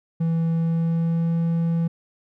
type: tone with pitch glide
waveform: triangle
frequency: 164.81 to 166.82 Hz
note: E3 to E3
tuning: 0 to +21 cents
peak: -17 dBFS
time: 0.2-1.88 s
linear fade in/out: 10 ms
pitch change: +21 cents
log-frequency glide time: 0.52-1.37 s
effects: none